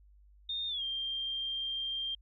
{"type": "tone with pitch glide", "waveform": "sine", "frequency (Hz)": [3656, 3183], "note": ["A#7", "G7"], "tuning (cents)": [-34, 26], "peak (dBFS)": -33, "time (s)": [0.49, 2.15], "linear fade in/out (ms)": 5, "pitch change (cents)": -240, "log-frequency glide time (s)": [0.68, 0.83], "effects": ["added 50 Hz sine -57 dBFS peak until 2.21 s"]}